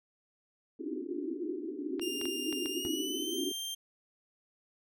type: band-pass noise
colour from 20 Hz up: white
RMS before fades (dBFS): -37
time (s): 0.79-3.52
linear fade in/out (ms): 5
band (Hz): 260 to 390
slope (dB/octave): 96
type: clicks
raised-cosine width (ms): 0.3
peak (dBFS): -26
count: 5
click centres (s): 1.996 / 2.214 / 2.255 / 2.527 / 2.659
type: tone with pitch glide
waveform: sawtooth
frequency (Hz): 2805 to 3167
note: F7 to G7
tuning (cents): +7 to +17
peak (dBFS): -33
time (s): 2.01-3.75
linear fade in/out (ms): 10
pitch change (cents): +210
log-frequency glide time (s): 2.71-3.4
type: tone with exponential decay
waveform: 15% pulse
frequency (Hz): 82.41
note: E2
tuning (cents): 0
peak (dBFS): -32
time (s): 2.85-2.92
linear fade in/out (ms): 0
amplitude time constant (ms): 15
effects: none